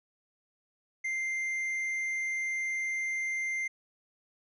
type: tone with tanh clipping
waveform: triangle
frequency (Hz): 2093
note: C7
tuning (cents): 0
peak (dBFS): -31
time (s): 1.04-3.68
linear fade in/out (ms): 10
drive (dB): 9
effects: none